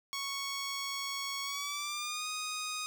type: tone with pitch glide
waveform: 10% pulse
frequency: 1108.7 to 1244.5 Hz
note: C#6 to D#6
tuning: 0 to 0 cents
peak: -27 dBFS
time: 0.13-2.86 s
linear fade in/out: 0 ms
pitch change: +200 cents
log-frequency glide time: 1.43-2.28 s
effects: none